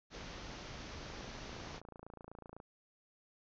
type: low-pass noise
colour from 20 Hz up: pink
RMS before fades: -48 dBFS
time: 0.1-1.81 s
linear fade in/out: 50 ms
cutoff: 6400 Hz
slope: 96 dB/octave
type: click train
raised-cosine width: 1 ms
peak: -36 dBFS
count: 45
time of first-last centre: 1.03-2.601 s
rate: 28 Hz
effects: none